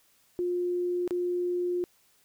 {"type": "tone with dropouts", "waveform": "sine", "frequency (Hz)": 354.9, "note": "F4", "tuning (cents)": 28, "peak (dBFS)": -26, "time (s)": [0.39, 1.84], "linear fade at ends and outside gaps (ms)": 0, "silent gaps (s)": [1.077, 1.108], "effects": ["white hiss -65 dBFS RMS until 2.24 s"]}